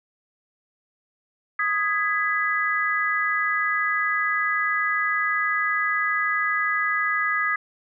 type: chord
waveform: sine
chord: G# minor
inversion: second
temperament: just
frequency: 1245.9 / 1661.2 / 1993.5 Hz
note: D#6 / G#6 / B6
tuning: +2 / 0 / +16 cents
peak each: -25 dBFS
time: 1.59-7.56 s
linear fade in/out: 5 ms
effects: none